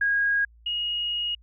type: tone pair in turn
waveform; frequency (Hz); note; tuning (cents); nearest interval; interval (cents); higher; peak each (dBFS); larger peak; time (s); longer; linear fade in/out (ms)
sine; 1638 / 2878; G#6 / F#7; -24 / -49; minor seventh; 975; second; -20 / -25; first; 0.01-0.45 / 0.66-1.35; second; 5
effects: added 57 Hz sine -51 dBFS peak until 1.42 s